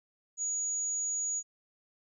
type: tone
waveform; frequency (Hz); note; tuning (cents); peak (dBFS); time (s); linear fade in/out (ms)
sine; 6800; G#8; +40; -30; 0.37-1.43; 50
effects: none